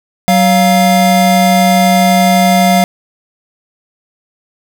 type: tone pair together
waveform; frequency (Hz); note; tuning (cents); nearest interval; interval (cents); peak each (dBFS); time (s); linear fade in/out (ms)
square; 187.99 / 700; F#3 / F5; +28 / +4; octave + major seventh; 2276; -10; 0.28-2.84; 0
effects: none